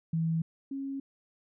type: tone pair in turn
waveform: sine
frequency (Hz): 163.1 / 273.3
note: E3 / C#4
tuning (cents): -18 / -24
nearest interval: major sixth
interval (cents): 894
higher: second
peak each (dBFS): -26 / -33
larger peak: first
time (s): 0.13-0.42 / 0.71-1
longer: neither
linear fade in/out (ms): 5
effects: none